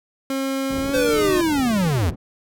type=tone with pitch glide; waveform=30% pulse; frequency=269.3 to 305.8 Hz; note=C#4 to D#4; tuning=-50 to -30 cents; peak=-19 dBFS; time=0.3-1.41 s; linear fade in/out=2 ms; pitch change=+220 cents; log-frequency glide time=0.81-1.22 s
type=low-pass noise; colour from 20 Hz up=white; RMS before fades=-33 dBFS; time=0.69-2.16 s; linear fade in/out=20 ms; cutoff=290 Hz; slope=12 dB/octave
type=clicks; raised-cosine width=3 ms; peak=-21 dBFS; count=11; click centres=0.784 / 0.86 / 0.894 / 0.964 / 1.09 / 1.185 / 1.25 / 1.294 / 1.329 / 1.493 / 1.596 s
type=linear sweep; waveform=square; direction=down; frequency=528 to 70.8 Hz; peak=-18 dBFS; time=0.93-2.11 s; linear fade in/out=20 ms
effects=none